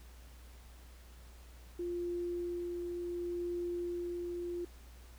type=tone with tremolo; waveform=sine; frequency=349.2 Hz; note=F4; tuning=in tune; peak=-34 dBFS; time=1.79-4.65 s; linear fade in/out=5 ms; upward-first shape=sine; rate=0.69 Hz; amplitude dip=25%; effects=added 60 Hz sine -52 dBFS peak until 5.18 s + pink hiss -61 dBFS RMS until 5.18 s